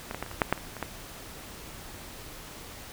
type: clicks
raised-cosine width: 0.5 ms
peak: -18 / -18 / -16 / -26 / -23 / -6 / -29 / -7 / -25 / -24 / -15 dBFS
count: 11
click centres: 0.111 / 0.146 / 0.226 / 0.263 / 0.314 / 0.418 / 0.496 / 0.526 / 0.577 / 0.767 / 0.827 s
effects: pink hiss -44 dBFS RMS until 2.92 s